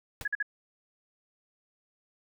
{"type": "noise with exponential decay", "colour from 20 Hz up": "pink", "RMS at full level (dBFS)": -35, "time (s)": [0.21, 0.28], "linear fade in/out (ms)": 1, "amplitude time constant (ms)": 15}
{"type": "tone bursts", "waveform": "sine", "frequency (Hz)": 1677, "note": "G#6", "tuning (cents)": 16, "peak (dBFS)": -26, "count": 3, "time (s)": [0.25, 0.427], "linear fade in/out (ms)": 5, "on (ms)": 27, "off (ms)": 48}
{"effects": []}